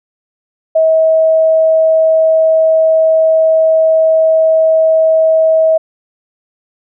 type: tone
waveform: sine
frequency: 641 Hz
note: E5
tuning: 49 cents flat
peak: -6 dBFS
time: 0.75-5.78 s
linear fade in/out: 10 ms
effects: none